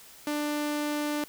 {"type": "tone", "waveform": "sawtooth", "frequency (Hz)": 296.2, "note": "D4", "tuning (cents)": 15, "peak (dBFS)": -24, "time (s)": [0.27, 1.24], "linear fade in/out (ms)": 2, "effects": ["white hiss -51 dBFS RMS until 1.28 s"]}